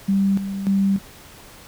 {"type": "tone with tremolo", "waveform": "sine", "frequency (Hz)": 196, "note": "G3", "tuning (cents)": 0, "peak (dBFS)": -15, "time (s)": [0.08, 0.99], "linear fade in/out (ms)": 10, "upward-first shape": "square", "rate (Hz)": 1.7, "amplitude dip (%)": 65, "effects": ["pink hiss -44 dBFS RMS until 1.67 s"]}